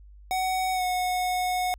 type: tone with pitch glide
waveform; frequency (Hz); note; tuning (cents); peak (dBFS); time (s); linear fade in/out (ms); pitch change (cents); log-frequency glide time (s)
square; 748 to 730.5; F#5 to F#5; +19 to -22; -25; 0.31-1.74; 0; -41; 0.73-0.83
effects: added 50 Hz sine -46 dBFS peak until 1.78 s